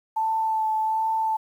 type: tone with vibrato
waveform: sine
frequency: 880 Hz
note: A5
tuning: in tune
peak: -21 dBFS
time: 0.16-1.37 s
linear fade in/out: 10 ms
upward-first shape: sine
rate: 1.3 Hz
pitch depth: 15 cents each way
effects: 9-bit